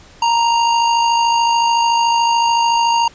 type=tone with amplitude modulation; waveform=square; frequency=932.3 Hz; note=A#5; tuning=in tune; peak=-11 dBFS; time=0.22-3.08 s; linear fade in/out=5 ms; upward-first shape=sine; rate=53.7 Hz; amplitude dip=35%; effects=pink hiss -44 dBFS RMS until 3.14 s + resampled to 16000 Hz